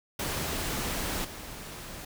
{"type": "noise with level steps", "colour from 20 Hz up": "pink", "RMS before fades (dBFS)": [-32, -42], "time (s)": [0.19, 2.05], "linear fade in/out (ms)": 5, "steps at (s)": 1.24, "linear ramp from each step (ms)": 10, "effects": []}